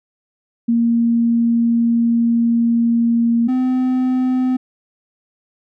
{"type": "tone pair in turn", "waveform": ["sine", "triangle"], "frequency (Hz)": [233.1, 255.6], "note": ["A#3", "C4"], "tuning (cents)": [0, -40], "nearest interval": "major second", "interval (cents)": 160, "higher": "second", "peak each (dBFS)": -12, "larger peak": "neither", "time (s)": [[0.68, 3.48], [3.48, 4.57]], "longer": "first", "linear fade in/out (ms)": 10, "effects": []}